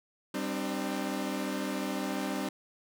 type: chord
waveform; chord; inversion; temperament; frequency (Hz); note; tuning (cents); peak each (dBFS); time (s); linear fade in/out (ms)
sawtooth; G suspended fourth; none; equal with one note detuned; 196 / 261.6 / 301.2; G3 / C4 / D4; 0 / 0 / +44; -32; 0.34-2.49; 5
effects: none